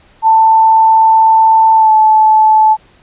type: tone with pitch glide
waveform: sine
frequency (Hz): 888 to 868.7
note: A5 to A5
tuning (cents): +16 to -22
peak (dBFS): -4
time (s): 0.22-2.77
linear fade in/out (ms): 50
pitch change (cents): -38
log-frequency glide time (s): 1.75-1.92
effects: pink hiss -47 dBFS RMS until 3.02 s + resampled to 8000 Hz